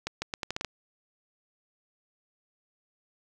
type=accelerating click train; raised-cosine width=0.2 ms; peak=-14 dBFS; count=8; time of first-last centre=0.07-0.647 s; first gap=150 ms; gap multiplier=0.79; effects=none